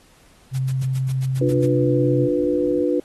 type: tone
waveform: sine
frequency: 131.5 Hz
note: C3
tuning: 9 cents sharp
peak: -19 dBFS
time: 0.51-2.29 s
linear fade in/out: 50 ms
type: noise bursts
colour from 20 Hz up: white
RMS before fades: -39 dBFS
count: 9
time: 0.54-1.666 s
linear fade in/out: 10 ms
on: 46 ms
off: 89 ms
type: low-pass noise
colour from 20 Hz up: white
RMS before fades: -39 dBFS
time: 1.36-2.86 s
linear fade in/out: 50 ms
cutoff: 340 Hz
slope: 96 dB/octave
type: chord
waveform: sine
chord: B diminished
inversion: first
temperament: just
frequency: 296.3 / 355.6 / 493.9 Hz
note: D4 / F4 / B4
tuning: +15 / +31 / 0 cents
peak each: -21 / -22 / -21 dBFS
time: 1.41-3 s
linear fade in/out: 5 ms
effects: pink hiss -54 dBFS RMS until 3.04 s + AAC 32 kbps